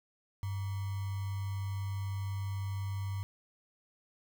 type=tone with sample-and-hold; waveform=sine; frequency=98 Hz; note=G2; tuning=in tune; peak=-33 dBFS; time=0.43-3.23 s; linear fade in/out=0 ms; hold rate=1050 Hz; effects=none